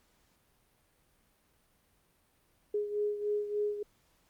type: beating tone pair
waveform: sine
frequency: 415.3 / 418.7 Hz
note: G#4 / G#4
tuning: 0 / +14 cents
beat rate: 3.4 Hz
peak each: -31 / -37 dBFS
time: 2.74-3.83 s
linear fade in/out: 5 ms
effects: pink hiss -70 dBFS RMS until 4.29 s + Opus 48 kbps